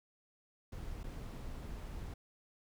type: noise with dropouts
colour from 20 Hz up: brown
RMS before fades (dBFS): -44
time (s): 0.72-2.14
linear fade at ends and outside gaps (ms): 5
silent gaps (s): 1.033-1.039
effects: none